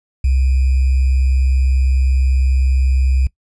sine tone with sample-and-hold, 65.41 Hz, C2, in tune, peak -11 dBFS, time 0.24-3.27 s, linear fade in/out 5 ms, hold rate 2450 Hz, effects noise-tail reverb RT60 0.1 s tail -21 dB re dry + resampled to 24000 Hz

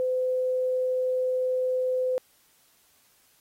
sine tone, 510 Hz, C5, 44 cents flat, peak -23 dBFS, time 0-2.18 s, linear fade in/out 0 ms, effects white hiss -63 dBFS RMS until 3.4 s + AAC 48 kbps

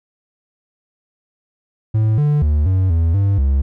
triangle tone with pitch steps, 109.2 / 147.8 / 74.9 / 94 / 82.5 / 99.2 / 68.4 Hz, A2 / D3 / D2 / F#2 / E2 / G2 / C#2, -13 / +11 / +35 / +28 / +2 / +21 / -23 cents, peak -10 dBFS, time 1.94-3.62 s, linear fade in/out 10 ms, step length 240 ms, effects none

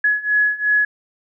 sine beating tone pair, 1688 / 1690.8 Hz, G#6 / G#6, +28 / +31 cents, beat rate 2.8 Hz, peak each -19 / -17 dBFS, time 0.04-0.85 s, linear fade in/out 5 ms, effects none

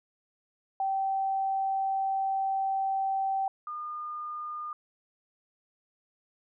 sine tone pair in turn, 775 / 1215.1 Hz, G5 / D#6, -20 / -41 cents, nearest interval minor sixth, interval 779 cents, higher second, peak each -26 / -34 dBFS, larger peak first, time 0.8-3.48 / 3.67-4.73 s, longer first, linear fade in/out 2 ms, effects none

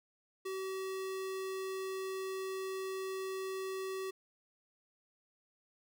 square tone, 381.1 Hz, G4, 49 cents flat, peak -38 dBFS, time 0.45-4.11 s, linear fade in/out 10 ms, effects none

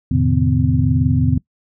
sine tone cluster, 84.6 / 110.8 / 129.6 / 151.7 / 253.8 Hz, E2 / A2 / C3 / D#3 / B3, +45 / +13 / -16 / -44 / +47 cents, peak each -19 dBFS, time 0.11-1.38 s, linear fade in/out 5 ms, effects noise-tail reverb RT60 0.1 s tail -22 dB re dry

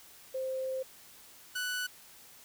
sine / sawtooth tone pair in turn, 523.3 / 1485.3 Hz, C5 / F#6, 0 / +6 cents, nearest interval octave + tritone, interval 1806 cents, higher second, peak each -32 / -29 dBFS, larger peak second, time 0.34-0.83 / 1.55-1.87 s, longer first, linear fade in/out 10 ms, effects white hiss -55 dBFS RMS until 2.44 s

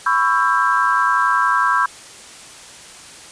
sine chord, C# half-diminished seventh, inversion third, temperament just, 997.9 / 1108.7 / 1330.5 / 1596.6 Hz, B5 / C#6 / E6 / G6, +18 / 0 / +16 / +31 cents, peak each -19 dBFS, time 0.06-1.86 s, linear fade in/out 5 ms, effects white hiss -39 dBFS RMS until 3.31 s + resampled to 22050 Hz

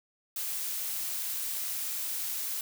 blue noise, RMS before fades -34 dBFS, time 0.36-2.61 s, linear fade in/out 2 ms, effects none

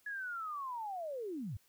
sine linear sweep, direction down, 1700 to 82.41 Hz, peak -38 dBFS, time 0.06-1.57 s, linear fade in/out 5 ms, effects white hiss -70 dBFS RMS until 1.68 s

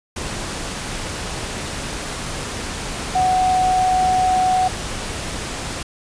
sine tone in noise, 742 Hz, F#5, 5 cents sharp, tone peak -14 dBFS, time 3.15-4.68 s, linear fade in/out 5 ms, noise pink, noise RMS -27 dBFS, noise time 0.16-5.83 s, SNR +10 dB, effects resampled to 22050 Hz

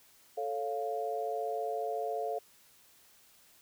sine chord, A augmented, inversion none, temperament equal, 440 / 554.4 / 698.5 Hz, A4 / C#5 / E#5, 0 / 0 / 0 cents, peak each -36 / -39 / -35 dBFS, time 0.37-2.39 s, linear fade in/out 10 ms, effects white hiss -62 dBFS RMS until 3.61 s

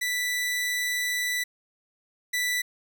sawtooth tone pair in turn, 1975.5 / 1975.5 Hz, B6 / B6, 0 / 0 cents, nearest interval unison, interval 0 cents, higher neither, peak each -22 / -21 dBFS, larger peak second, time 0.01-1.44 / 2.33-2.62 s, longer first, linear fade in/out 10 ms, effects none

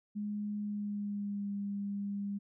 sine tone with pitch glide, 207.7 to 201.2 Hz, G#3 to G3, 0 to +45 cents, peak -34 dBFS, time 0.15-2.39 s, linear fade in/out 20 ms, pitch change -55 cents, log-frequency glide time 0.6-1.53 s, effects none

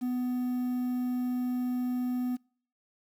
triangle tone with quantisation, 249.2 Hz, B3, 16 cents sharp, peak -26 dBFS, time 0.01-2.37 s, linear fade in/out 20 ms, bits 9, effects noise-tail reverb RT60 0.5 s tail -26 dB re dry

